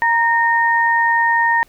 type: tone pair together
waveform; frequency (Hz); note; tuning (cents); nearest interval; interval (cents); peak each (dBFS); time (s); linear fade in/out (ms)
sine; 932.3 / 1841.6; A#5 / A#6; 0 / -22; octave; 1178; -15; 0.02-1.63; 0
effects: pink hiss -53 dBFS RMS until 1.68 s